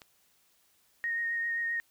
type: click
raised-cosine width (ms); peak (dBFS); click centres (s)
0.2; -30; 0.018
type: tone with vibrato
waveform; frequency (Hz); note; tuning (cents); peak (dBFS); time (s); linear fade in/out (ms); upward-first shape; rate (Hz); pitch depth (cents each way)
sine; 1859; A#6; -5; -29; 1.04-1.8; 0; triangle; 7.6; 18
effects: white hiss -68 dBFS RMS until 1.9 s